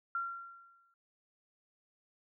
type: tone with exponential decay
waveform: sine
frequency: 1374 Hz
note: F6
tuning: 29 cents flat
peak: -31 dBFS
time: 0.15-0.94 s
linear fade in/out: 2 ms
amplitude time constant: 170 ms
effects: none